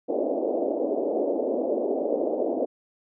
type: band-pass noise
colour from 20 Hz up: white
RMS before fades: -26 dBFS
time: 0.08-2.66 s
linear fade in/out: 20 ms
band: 260 to 640 Hz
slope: 48 dB/octave
effects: none